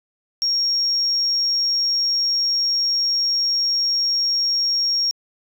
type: tone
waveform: triangle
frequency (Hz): 5570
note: F8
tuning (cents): -5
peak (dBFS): -14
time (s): 0.42-5.11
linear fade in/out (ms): 0
effects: tanh soft clip ceiling -15 dBFS